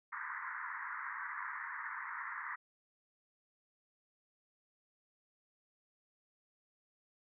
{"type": "band-pass noise", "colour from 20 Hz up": "white", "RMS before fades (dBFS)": -43, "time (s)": [0.12, 2.56], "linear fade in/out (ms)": 10, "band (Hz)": [930, 2000], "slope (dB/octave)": 96, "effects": []}